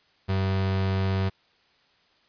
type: tone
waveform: 35% pulse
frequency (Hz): 95.7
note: G2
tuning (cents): -41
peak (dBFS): -21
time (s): 0.28-1.3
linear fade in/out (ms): 20
effects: white hiss -63 dBFS RMS until 2.28 s + resampled to 11025 Hz